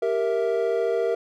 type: chord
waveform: triangle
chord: E diminished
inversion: first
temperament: equal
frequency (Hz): 392 / 466.2 / 659.3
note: G4 / Bb4 / E5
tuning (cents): 0 / 0 / 0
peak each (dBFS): -25 / -21 / -26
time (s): 0.02-1.15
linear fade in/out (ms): 5
effects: none